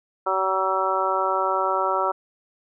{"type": "harmonic tone", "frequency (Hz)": 189.8, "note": "F#3", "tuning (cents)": 44, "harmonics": [2, 3, 4, 5, 6, 7], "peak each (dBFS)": [-29, -27, -28, -26, -29, -25], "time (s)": [0.26, 2.12], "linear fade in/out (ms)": 10, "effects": []}